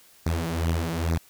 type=beating tone pair; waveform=sawtooth; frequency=81.6 / 83.9 Hz; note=E2 / E2; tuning=-17 / +31 cents; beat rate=2.3 Hz; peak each=-23 dBFS; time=0.26-1.18 s; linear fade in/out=5 ms; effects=white hiss -55 dBFS RMS until 1.29 s